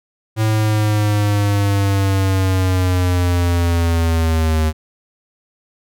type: linear sweep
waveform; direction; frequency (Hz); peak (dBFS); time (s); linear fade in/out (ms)
square; down; 110 to 77.8; -14; 0.36-4.73; 50
effects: none